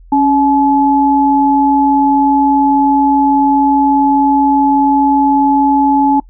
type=tone pair together; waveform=sine; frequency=277.2 / 856.5 Hz; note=C#4 / A5; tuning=0 / -47 cents; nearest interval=octave + minor sixth; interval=1953 cents; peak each=-10 dBFS; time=0.12-6.2 s; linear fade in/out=5 ms; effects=noise-tail reverb RT60 0.1 s tail -24 dB re dry + added 42 Hz sine -36 dBFS peak until 6.29 s